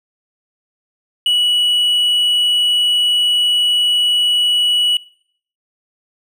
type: tone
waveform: triangle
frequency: 2937 Hz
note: F#7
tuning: 13 cents flat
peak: -10 dBFS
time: 1.26-4.97 s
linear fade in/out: 2 ms
effects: noise-tail reverb RT60 0.6 s tail -21 dB re dry